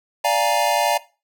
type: chord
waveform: square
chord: Bb dominant seventh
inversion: first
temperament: equal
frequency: 587.3 / 698.5 / 830.6 / 932.3 Hz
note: D5 / F5 / Ab5 / Bb5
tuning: 0 / 0 / 0 / 0 cents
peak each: -23 dBFS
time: 0.24-0.98 s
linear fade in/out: 10 ms
effects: noise-tail reverb RT60 0.3 s tail -18 dB re dry